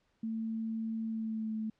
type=tone with pitch glide; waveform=sine; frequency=223.5 to 218.6 Hz; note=A3 to A3; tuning=+27 to -11 cents; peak=-33 dBFS; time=0.23-1.7 s; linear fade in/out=5 ms; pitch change=-38 cents; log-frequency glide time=1.06-1.54 s; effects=pink hiss -75 dBFS RMS until 1.79 s + low-pass 5000 Hz 12 dB/octave